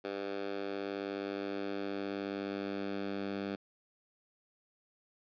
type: tone with high-pass filter sweep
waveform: 10% pulse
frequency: 99.2 Hz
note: G2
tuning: 21 cents sharp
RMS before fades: -38 dBFS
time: 0.04-3.56 s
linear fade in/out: 10 ms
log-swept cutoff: 390 to 210 Hz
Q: 1.6
effects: resampled to 11025 Hz